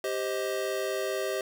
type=chord; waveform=square; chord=C minor; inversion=second; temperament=just; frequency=392.4 / 523.3 / 627.9 Hz; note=G4 / C5 / Eb5; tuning=+2 / 0 / +16 cents; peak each=-33 / -35 / -34 dBFS; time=0.04-1.41 s; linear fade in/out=2 ms; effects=none